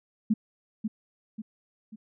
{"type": "tone with echo", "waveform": "sine", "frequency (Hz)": 217.5, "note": "A3", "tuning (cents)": -20, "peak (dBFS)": -19, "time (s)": [0.3, 0.34], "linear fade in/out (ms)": 10, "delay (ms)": 540, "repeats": 3, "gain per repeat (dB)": -7, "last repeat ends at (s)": 1.96, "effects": []}